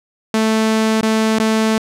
sawtooth tone with dropouts, 220 Hz, A3, in tune, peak -9 dBFS, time 0.34-1.78 s, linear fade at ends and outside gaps 2 ms, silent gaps 1.011-1.029 / 1.387-1.398 s, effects low-pass 10000 Hz 12 dB/octave

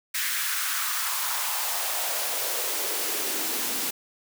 white noise with high-pass filter sweep, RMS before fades -28 dBFS, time 0.14-3.91 s, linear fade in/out 10 ms, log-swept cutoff 1800 to 240 Hz, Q 2.5, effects none

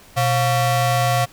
35% pulse ring-modulated tone, 415.3 Hz, G#4, in tune, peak -11 dBFS, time 0.16-1.26 s, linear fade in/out 20 ms, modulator 292 Hz, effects pink hiss -47 dBFS RMS until 1.32 s

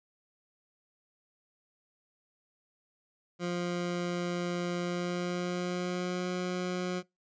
20% pulse tone with pitch glide, 175.7 to 180.74 Hz, F3 to F#3, +11 to -40 cents, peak -26 dBFS, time 3.39-7.03 s, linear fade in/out 50 ms, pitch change +49 cents, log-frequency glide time 4.8-6.3 s, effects noise-tail reverb RT60 0.2 s tail -23 dB re dry + resampled to 16000 Hz

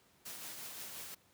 white noise with tremolo, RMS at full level -45 dBFS, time 0.25-1.15 s, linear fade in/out 10 ms, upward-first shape triangle, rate 5.7 Hz, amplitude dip 35%, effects pink hiss -68 dBFS RMS until 1.33 s + high-pass 100 Hz 12 dB/octave

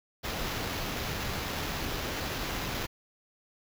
pink noise with sample-and-hold, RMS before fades -34 dBFS, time 0.23-2.87 s, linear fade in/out 20 ms, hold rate 8820 Hz, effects none

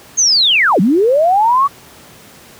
sine linear two-way sweep, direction down then up, 6540 to 165.9 to 1152 Hz, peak -8 dBFS, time 0.17-1.68 s, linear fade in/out 20 ms, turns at 0.8 s, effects pink hiss -40 dBFS RMS until 2.59 s + high-pass 100 Hz 12 dB/octave

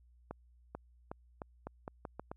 accelerating click train, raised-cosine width 1 ms, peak -27 dBFS, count 9, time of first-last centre 0.31-2.315 s, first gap 440 ms, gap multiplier 0.83, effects added 60 Hz sine -61 dBFS peak until 2.36 s

